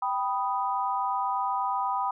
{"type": "chord", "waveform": "sine", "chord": "G augmented", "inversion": "none", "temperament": "equal", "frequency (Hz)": [784, 987.8, 1244.5], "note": ["G5", "B5", "D#6"], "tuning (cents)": [0, 0, 0], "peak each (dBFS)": [-30, -28, -32], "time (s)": [0.02, 2.11], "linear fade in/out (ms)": 5, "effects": []}